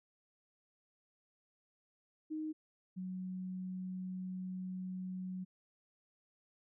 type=tone pair in turn; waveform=sine; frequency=311.1 / 184.98 Hz; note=D#4 / F#3; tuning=0 / 0 cents; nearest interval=major sixth; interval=900 cents; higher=first; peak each=-37 / -39 dBFS; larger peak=first; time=2.3-2.53 / 2.96-5.45 s; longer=second; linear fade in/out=20 ms; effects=none